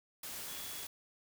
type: tone in noise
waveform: sine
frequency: 3374 Hz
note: G#7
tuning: 27 cents sharp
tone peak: -51 dBFS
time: 0.48-0.84 s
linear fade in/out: 5 ms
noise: white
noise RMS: -44 dBFS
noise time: 0.23-0.87 s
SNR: -10 dB
effects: none